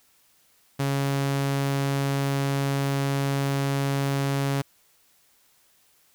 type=tone; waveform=sawtooth; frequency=138.59 Hz; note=C#3; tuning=in tune; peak=-19 dBFS; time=0.79-4.62 s; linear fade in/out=10 ms; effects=white hiss -62 dBFS RMS until 6.14 s